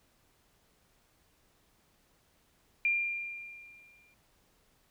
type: tone with exponential decay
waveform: sine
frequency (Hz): 2392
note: D7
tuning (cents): +31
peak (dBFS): -24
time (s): 2.85-4.14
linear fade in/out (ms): 1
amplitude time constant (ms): 280
effects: pink hiss -69 dBFS RMS until 4.9 s